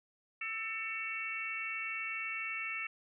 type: harmonic tone with a mistuned harmonic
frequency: 448 Hz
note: A4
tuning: 31 cents sharp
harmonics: 3 / 4 / 5 / 6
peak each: -45 / -46 / -39 / -40 dBFS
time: 0.41-2.87 s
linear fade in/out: 5 ms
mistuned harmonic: 3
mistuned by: -31 cents
effects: none